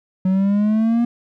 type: exponential sweep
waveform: triangle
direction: up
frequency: 185 to 239.1 Hz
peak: -12 dBFS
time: 0.25-1.05 s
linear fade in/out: 5 ms
effects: none